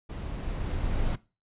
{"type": "noise with level ramp", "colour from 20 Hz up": "brown", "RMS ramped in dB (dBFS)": [-35, -27], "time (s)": [0.09, 1.16], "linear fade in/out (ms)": 10, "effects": ["noise-tail reverb RT60 0.3 s tail -19 dB re dry", "resampled to 8000 Hz"]}